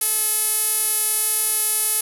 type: tone with band-pass filter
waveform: sawtooth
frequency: 430.5 Hz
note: A4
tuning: 38 cents flat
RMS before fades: -21 dBFS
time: 0.01-2.01 s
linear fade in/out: 5 ms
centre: 11000 Hz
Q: 5
effects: none